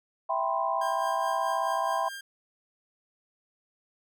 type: chord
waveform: sine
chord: C major seventh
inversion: first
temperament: equal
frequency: 659.3 / 784 / 987.8 / 1046.5 Hz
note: E5 / G5 / B5 / C6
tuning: 0 / 0 / 0 / 0 cents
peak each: -31 dBFS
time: 0.29-2.09 s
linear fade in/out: 10 ms
type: tone with tremolo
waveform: sawtooth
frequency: 1600 Hz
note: G6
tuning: 35 cents sharp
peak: -33 dBFS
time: 0.81-2.21 s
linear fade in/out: 5 ms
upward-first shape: triangle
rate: 4.7 Hz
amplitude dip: 60%
effects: none